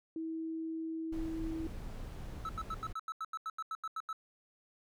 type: tone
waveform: sine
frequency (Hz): 323.3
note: E4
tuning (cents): -34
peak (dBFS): -36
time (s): 0.16-1.67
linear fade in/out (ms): 2
type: noise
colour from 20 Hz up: brown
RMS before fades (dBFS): -43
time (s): 1.12-2.93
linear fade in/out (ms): 10
type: tone bursts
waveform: triangle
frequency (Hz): 1307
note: E6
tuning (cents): -15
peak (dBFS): -34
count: 14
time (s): 2.45-4.129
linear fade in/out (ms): 2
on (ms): 41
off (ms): 85
effects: none